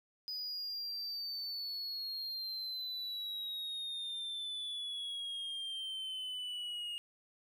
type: exponential sweep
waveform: triangle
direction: down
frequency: 4978 to 2851 Hz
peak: -37 dBFS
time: 0.28-6.98 s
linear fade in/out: 0 ms
effects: none